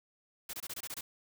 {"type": "noise bursts", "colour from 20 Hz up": "white", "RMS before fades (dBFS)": -41, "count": 8, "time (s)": [0.49, 1.01], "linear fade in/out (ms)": 5, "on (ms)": 44, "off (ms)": 24, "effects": []}